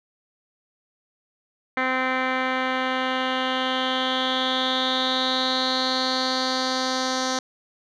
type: tone with low-pass filter sweep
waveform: 10% pulse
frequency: 258.7 Hz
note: C4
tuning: 19 cents flat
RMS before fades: -24 dBFS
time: 1.77-7.39 s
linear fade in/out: 2 ms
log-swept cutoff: 2200 to 5400 Hz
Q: 5.9
effects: none